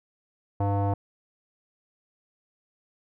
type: tone with low-pass filter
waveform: square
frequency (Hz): 100.1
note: G2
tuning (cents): +37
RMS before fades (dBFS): -25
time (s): 0.6-0.94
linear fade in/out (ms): 5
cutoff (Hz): 800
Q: 3.9
effects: none